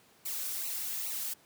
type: noise with flanger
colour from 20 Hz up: blue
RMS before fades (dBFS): -36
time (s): 0.25-1.34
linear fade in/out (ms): 10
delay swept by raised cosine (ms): 0.58 to 3.08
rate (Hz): 2.4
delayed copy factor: -0.8
effects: pink hiss -62 dBFS RMS until 1.45 s + high-pass 150 Hz 12 dB/octave